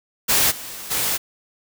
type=noise with level steps; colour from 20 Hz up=white; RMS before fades=-17 / -34 / -22 dBFS; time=0.28-1.18 s; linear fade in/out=20 ms; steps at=0.5 / 0.9 s; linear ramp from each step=20 ms; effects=none